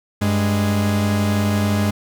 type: tone pair together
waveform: 45% pulse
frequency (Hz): 98 / 207.7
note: G2 / G#3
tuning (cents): 0 / 0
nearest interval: octave + minor second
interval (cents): 1300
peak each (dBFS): -19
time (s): 0.21-1.91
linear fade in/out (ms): 10
effects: none